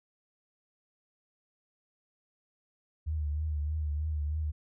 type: tone with vibrato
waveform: sine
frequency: 75.8 Hz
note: D#2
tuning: 45 cents flat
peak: -29 dBFS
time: 3.06-4.52 s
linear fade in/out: 20 ms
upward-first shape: triangle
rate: 3.2 Hz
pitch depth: 68 cents each way
effects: none